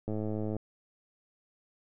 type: click train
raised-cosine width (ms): 2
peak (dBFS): -22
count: 53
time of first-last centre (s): 0.08-0.566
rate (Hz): 107
effects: none